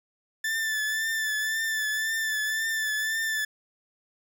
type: tone with vibrato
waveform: 40% pulse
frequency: 1760 Hz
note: A6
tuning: in tune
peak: -25 dBFS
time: 0.44-3.45 s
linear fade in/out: 5 ms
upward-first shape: triangle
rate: 1.9 Hz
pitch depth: 40 cents each way
effects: none